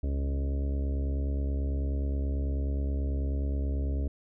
harmonic tone with a mistuned harmonic, 69.3 Hz, C#2, in tune, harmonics 1 / 2 / 3 / 4 / 5 / 6 / 7 / 8 / 9, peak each -27 / -42 / -44 / -39 / -51 / -45 / -50 / -50 / -49 dBFS, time 0.03-4.08 s, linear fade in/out 5 ms, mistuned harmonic 2, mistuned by -18 cents, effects none

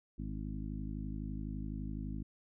harmonic tone with a mistuned harmonic, 51.91 Hz, G#1, in tune, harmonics 1 / 2 / 3 / 4 / 5 / 6, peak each -41 / -46 / -45 / -45 / -46 / -51 dBFS, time 0.18-2.23 s, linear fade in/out 10 ms, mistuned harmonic 6, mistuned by +22 cents, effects none

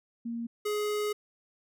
sine / square tone pair in turn, 233.1 / 419 Hz, A#3 / G#4, 0 / +15 cents, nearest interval minor seventh, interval 1015 cents, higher second, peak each -32 / -29 dBFS, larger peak second, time 0.25-0.47 / 0.65-1.13 s, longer second, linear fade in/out 10 ms, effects none

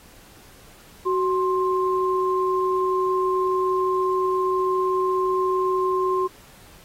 sine tone pair together, 373.2 / 1054 Hz, F#4 / C6, +15 / +12 cents, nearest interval octave + tritone, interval 1797 cents, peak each -21 / -23 dBFS, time 1.05-6.28 s, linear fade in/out 20 ms, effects pink hiss -50 dBFS RMS until 6.84 s + AAC 48 kbps

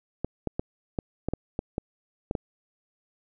clicks, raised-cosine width 2 ms, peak -14 dBFS, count 10, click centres 0.246 / 0.473 / 0.595 / 0.988 / 1.286 / 1.336 / 1.591 / 1.781 / 2.311 / 2.352 s, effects none

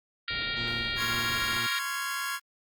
harmonic tone, 466.2 Hz, A#4, in tune, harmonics 3 / 4 / 5 / 6 / 7 / 8 / 9 / 10, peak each -37 / -36 / -36 / -40 / -37 / -37 / -39 / -42 dBFS, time 0.28-1.79 s, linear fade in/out 2 ms
pink low-pass noise, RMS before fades -43 dBFS, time 0.3-1.59 s, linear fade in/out 5 ms, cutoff 810 Hz, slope 24 dB/octave
20% pulse tone with tremolo, 116.3 Hz, A#2, 4 cents flat, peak -31 dBFS, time 0.56-1.67 s, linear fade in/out 10 ms, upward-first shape triangle, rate 2 Hz, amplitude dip 70%
sawtooth chord, Db major seventh, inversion third, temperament just, 1039.4 / 1108.7 / 1385.9 / 1663.1 Hz, C6 / Db6 / F6 / Ab6, -12 / 0 / -14 / +2 cents, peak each -35 / -34 / -32 / -30 dBFS, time 0.96-2.4 s, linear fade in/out 50 ms
effects Opus 24 kbps

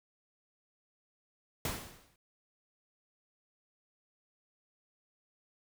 pink noise with exponential decay, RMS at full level -33 dBFS, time 1.65-2.16 s, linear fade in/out 2 ms, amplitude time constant 110 ms, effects none

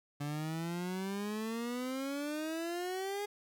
30% pulse exponential sweep, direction up, 143.3 to 415.3 Hz, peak -33 dBFS, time 0.2-3.26 s, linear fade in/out 10 ms, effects none

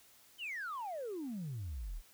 sine exponential sweep, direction down, 3136 to 32.64 Hz, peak -37 dBFS, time 0.38-2.02 s, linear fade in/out 50 ms, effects tanh soft clip ceiling -36 dBFS + white hiss -63 dBFS RMS until 2.13 s

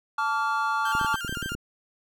triangle chord, D minor, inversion second, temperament equal with one note detuned, 880 / 1149.2 / 1396.9 Hz, A5 / D6 / F6, 0 / -38 / 0 cents, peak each -26 dBFS, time 0.18-1.16 s, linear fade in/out 5 ms
30% pulse tone with vibrato, 1485 Hz, F#6, 6 cents sharp, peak -29 dBFS, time 0.85-1.55 s, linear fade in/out 5 ms, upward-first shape square, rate 7 Hz, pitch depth 98 cents each way
clicks, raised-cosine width 3 ms, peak -21 dBFS, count 12, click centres 0.951 / 1.013 / 1.047 / 1.143 / 1.248 / 1.294 / 1.326 / 1.372 / 1.427 / 1.46 / 1.52 / 1.55 s
effects none

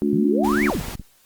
harmonic tone, 72.2 Hz, D2, 29 cents flat, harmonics 3 / 4 / 5, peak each -21 / -22 / -23 dBFS, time 0.02-0.7 s, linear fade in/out 0 ms
sine exponential two-way sweep, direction up then down, 138.59 to 2400 to 138.59 Hz, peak -22 dBFS, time 0.13-0.8 s, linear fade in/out 2 ms, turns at 0.65 s
pink noise, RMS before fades -33 dBFS, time 0.43-0.96 s, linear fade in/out 20 ms
clicks, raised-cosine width 5 ms, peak -21 dBFS, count 5, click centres 0.752 / 0.812 / 0.884 / 0.953 / 0.997 s
effects white hiss -57 dBFS RMS until 1.25 s + Opus 32 kbps

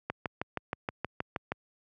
click train, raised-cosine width 0.5 ms, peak -16 dBFS, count 10, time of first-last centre 0.1-1.52 s, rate 6.34 Hz, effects high-pass 80 Hz 12 dB/octave

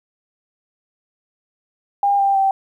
sine tone with pitch steps, 804 / 790.6 / 777.5 Hz, G5 / G5 / G5, +44 / +15 / -14 cents, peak -13 dBFS, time 2.03-2.51 s, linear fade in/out 2 ms, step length 160 ms, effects 9-bit

